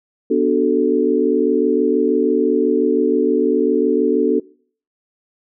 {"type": "chord", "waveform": "sine", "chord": "B minor seventh", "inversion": "none", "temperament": "equal with one note detuned", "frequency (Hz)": [246.9, 293.7, 374.1, 440], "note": ["B3", "D4", "F#4", "A4"], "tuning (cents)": [0, 0, 19, 0], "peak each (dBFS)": [-20, -18, -19, -17], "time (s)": [0.3, 4.4], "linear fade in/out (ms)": 10, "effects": ["noise-tail reverb RT60 0.5 s tail -23 dB re dry"]}